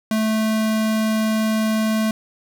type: tone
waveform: square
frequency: 218.6 Hz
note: A3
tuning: 11 cents flat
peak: -18 dBFS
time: 0.11-2.11 s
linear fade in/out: 2 ms
effects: none